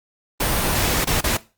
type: noise with dropouts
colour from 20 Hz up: pink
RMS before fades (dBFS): -20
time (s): 0.4-1.37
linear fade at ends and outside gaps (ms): 5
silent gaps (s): 1.046-1.07 / 1.208-1.24
effects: noise-tail reverb RT60 0.3 s tail -18 dB re dry + Opus 32 kbps